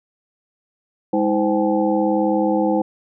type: tone cluster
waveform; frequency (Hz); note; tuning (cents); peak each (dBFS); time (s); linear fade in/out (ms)
sine; 206.2 / 321 / 516 / 775 / 854; G#3 / E4 / C5 / G5 / G#5; -12 / -46 / -24 / -20 / +48; -22 / -19 / -21 / -25 / -27; 1.13-2.82; 5
effects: none